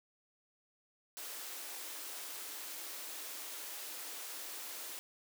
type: high-pass noise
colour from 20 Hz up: white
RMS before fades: -45 dBFS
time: 1.17-4.99 s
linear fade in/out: 0 ms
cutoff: 270 Hz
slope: 96 dB/octave
effects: none